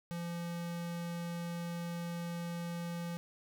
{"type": "tone", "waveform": "square", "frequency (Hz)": 171.2, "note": "F3", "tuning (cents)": -34, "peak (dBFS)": -38, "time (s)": [0.11, 3.17], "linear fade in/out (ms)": 0, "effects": []}